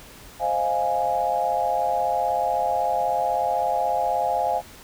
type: chord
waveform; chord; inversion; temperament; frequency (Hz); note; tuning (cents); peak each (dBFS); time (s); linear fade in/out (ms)
sine; F minor seventh; second; equal; 523.3 / 622.3 / 698.5 / 830.6; C5 / Eb5 / F5 / Ab5; 0 / 0 / 0 / 0; -29 / -29 / -24 / -24; 0.39-4.62; 50
effects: pink hiss -45 dBFS RMS until 4.83 s